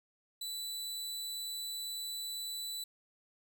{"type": "tone", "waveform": "sawtooth", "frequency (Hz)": 3974, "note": "B7", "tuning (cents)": 10, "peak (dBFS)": -35, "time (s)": [0.41, 2.84], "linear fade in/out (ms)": 5, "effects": []}